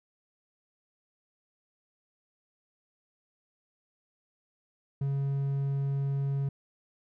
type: tone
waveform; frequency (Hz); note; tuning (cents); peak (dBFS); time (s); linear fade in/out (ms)
triangle; 138.59; C#3; 0; -25; 5.01-6.49; 5
effects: none